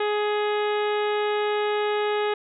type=harmonic tone; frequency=418.3 Hz; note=G#4; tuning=12 cents sharp; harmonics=1 / 2 / 3 / 4 / 5 / 6 / 7 / 8 / 9; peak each=-23 / -29 / -33 / -35 / -37 / -39 / -40 / -41 / -42 dBFS; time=0-2.34 s; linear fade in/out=5 ms; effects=none